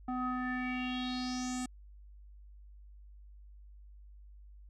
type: tone with low-pass filter sweep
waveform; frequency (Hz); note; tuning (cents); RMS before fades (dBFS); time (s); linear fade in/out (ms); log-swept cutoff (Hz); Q
square; 252.1; B3; +36; -36; 0.08-1.66; 5; 1000 to 8400; 5.5
effects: added 50 Hz sine -51 dBFS peak until 4.69 s